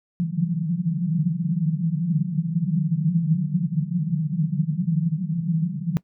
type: band-pass noise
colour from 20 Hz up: pink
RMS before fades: -23 dBFS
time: 0.2-5.97 s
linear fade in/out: 0 ms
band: 150 to 180 Hz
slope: 96 dB/octave
effects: noise-tail reverb RT60 0.1 s tail -20 dB re dry

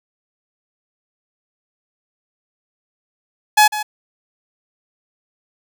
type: tone with echo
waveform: sawtooth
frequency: 847 Hz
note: G#5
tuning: 34 cents sharp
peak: -4 dBFS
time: 3.57-3.68 s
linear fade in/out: 10 ms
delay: 150 ms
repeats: 1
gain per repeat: -13 dB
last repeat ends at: 3.83 s
effects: none

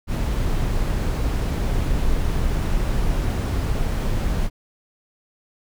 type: noise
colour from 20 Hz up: brown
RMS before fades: -21 dBFS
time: 0.07-4.5 s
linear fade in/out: 50 ms
effects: none

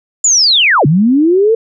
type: linear two-way sweep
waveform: sine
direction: down then up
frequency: 7200 to 135.5 to 463.5 Hz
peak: -6 dBFS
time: 0.24-1.55 s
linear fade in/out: 5 ms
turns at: 0.86 s
effects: none

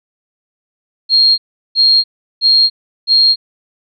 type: tone bursts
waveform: sine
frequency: 4238 Hz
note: C8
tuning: 21 cents sharp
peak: -6 dBFS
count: 4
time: 1.09-3.36 s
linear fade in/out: 50 ms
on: 290 ms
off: 370 ms
effects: none

